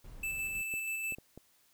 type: noise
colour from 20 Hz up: brown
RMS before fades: -49 dBFS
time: 0.04-0.62 s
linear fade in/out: 5 ms
type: tone with tremolo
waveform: square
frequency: 2637 Hz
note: E7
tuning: in tune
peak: -34 dBFS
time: 0.23-1.15 s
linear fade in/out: 5 ms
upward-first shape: square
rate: 6.2 Hz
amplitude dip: 25%
type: clicks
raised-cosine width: 2 ms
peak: -34 dBFS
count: 4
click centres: 0.739 / 1.123 / 1.185 / 1.376 s
effects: white hiss -68 dBFS RMS until 1.73 s